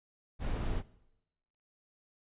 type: noise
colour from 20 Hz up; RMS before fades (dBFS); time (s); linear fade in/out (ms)
brown; -33; 0.39-0.83; 50
effects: noise-tail reverb RT60 0.9 s tail -20 dB re dry + resampled to 8000 Hz